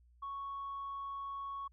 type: tone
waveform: sine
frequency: 1108.7 Hz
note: C#6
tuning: in tune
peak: -38 dBFS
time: 0.22-1.68 s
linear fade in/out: 10 ms
effects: tanh soft clip ceiling -36 dBFS + added 60 Hz sine -62 dBFS peak until 1.72 s